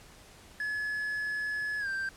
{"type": "tone with pitch glide", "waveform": "triangle", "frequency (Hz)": [1705, 1572.5], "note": ["G#6", "G6"], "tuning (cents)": [45, 5], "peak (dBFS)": -29, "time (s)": [0.6, 2.09], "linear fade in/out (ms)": 2, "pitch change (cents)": -140, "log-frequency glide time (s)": [1.79, 1.88], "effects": ["pink hiss -54 dBFS RMS until 2.16 s", "low-pass 11000 Hz 12 dB/octave"]}